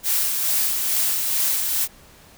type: noise with tremolo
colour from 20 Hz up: blue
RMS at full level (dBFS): -20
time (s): 0.03-1.88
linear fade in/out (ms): 50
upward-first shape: sine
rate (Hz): 2.3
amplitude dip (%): 35
effects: pink hiss -49 dBFS RMS until 2.37 s